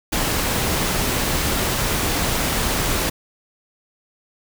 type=noise; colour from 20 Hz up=pink; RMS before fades=-21 dBFS; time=0.12-3.1 s; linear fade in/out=10 ms; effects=none